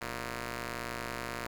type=ring-modulated tone; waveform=5% pulse; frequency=121.1 Hz; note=B2; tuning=34 cents flat; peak=-22 dBFS; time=0.01-1.47 s; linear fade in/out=5 ms; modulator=822 Hz; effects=none